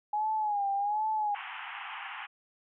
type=tone with vibrato; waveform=sine; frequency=830.6 Hz; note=G#5; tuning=in tune; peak=-27 dBFS; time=0.13-1.35 s; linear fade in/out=5 ms; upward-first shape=sine; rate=1.3 Hz; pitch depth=83 cents each way
type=band-pass noise; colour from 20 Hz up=pink; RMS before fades=-41 dBFS; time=1.34-2.27 s; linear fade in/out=20 ms; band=770 to 3100 Hz; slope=96 dB/octave
effects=none